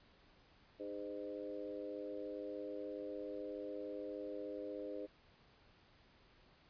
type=harmonic tone with a mistuned harmonic; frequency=101.8 Hz; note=G#2; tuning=34 cents flat; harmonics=3 / 4 / 5 / 6; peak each=-48 / -48 / -46 / -51 dBFS; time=0.79-5.07 s; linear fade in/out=20 ms; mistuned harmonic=5; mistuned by=+17 cents; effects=pink hiss -67 dBFS RMS until 6.69 s + resampled to 11025 Hz